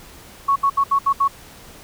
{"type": "tone bursts at uneven times", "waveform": "sine", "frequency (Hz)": 1108.7, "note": "C#6", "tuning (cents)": 0, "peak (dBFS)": -13, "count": 6, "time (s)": [[0.48, 0.56], [0.63, 0.7], [0.77, 0.84], [0.91, 0.99], [1.06, 1.13], [1.2, 1.28]], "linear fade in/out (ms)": 10, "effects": ["pink hiss -43 dBFS RMS until 1.83 s"]}